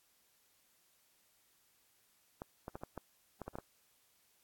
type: clicks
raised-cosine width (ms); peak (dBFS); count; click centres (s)
1; -28; 9; 2.419 / 2.681 / 2.755 / 2.835 / 2.977 / 3.417 / 3.48 / 3.555 / 3.586
effects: white hiss -72 dBFS RMS until 4.43 s + AAC 64 kbps